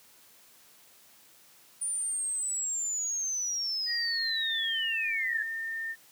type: linear sweep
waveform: sine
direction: down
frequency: 9397 to 1661.2 Hz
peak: -29 dBFS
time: 1.81-5.43 s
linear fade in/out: 10 ms
type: tone with pitch glide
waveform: sine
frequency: 1879 to 1811.9 Hz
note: A#6 to A#6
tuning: +13 to -50 cents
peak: -32 dBFS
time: 3.86-5.96 s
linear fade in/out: 50 ms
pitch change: -63 cents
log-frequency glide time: 3.97-4.35 s
effects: white hiss -58 dBFS RMS until 6.11 s + high-pass 100 Hz 12 dB/octave